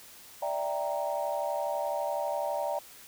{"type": "chord", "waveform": "sine", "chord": "E half-diminished seventh", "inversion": "third", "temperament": "equal", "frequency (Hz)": [587.3, 659.3, 784, 932.3], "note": ["D5", "E5", "G5", "Bb5"], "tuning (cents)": [0, 0, 0, 0], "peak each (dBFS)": [-32, -35, -35, -35], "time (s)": [0.42, 2.79], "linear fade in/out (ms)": 5, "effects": ["tanh soft clip ceiling -18 dBFS", "white hiss -51 dBFS RMS until 3.07 s"]}